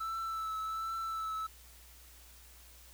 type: tone with vibrato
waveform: triangle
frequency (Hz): 1318.5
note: E6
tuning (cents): 0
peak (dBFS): -33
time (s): 0-1.47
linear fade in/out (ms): 10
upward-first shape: triangle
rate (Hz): 1.3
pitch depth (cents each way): 27
effects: added 60 Hz sine -57 dBFS peak until 2.93 s + white hiss -58 dBFS RMS until 2.93 s